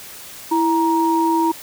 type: tone pair together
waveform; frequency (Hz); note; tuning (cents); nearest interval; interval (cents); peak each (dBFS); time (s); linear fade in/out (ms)
sine; 330 / 939.9; E4 / A#5; +2 / +14; octave + tritone; 1812; -17; 0.51-1.52; 10
effects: white hiss -37 dBFS RMS until 1.62 s